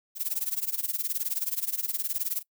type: noise with tremolo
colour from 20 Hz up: violet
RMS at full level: -27 dBFS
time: 0.15-2.43 s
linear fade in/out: 50 ms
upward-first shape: sine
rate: 19 Hz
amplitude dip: 90%
effects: noise-tail reverb RT60 0.1 s tail -22 dB re dry